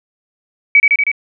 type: tone with echo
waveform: sine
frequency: 2276 Hz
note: C#7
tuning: 45 cents sharp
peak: -4 dBFS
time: 0.75-0.8 s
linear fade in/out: 2 ms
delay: 79 ms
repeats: 4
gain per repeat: -2 dB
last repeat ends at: 1.116 s
effects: none